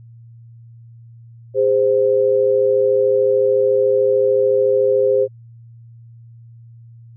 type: tone pair together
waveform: sine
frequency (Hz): 406.4 / 520.1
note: G#4 / C5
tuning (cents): -38 / -10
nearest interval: major third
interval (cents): 428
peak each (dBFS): -16 / -14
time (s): 1.54-5.28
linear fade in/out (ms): 50
effects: added 116 Hz sine -39 dBFS peak until 7.16 s